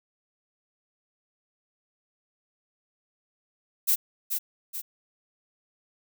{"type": "noise with echo", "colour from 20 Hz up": "violet", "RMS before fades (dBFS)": -22, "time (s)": [3.87, 3.96], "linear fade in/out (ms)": 20, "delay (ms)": 430, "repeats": 2, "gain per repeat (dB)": -6, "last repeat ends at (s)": 4.82, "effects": []}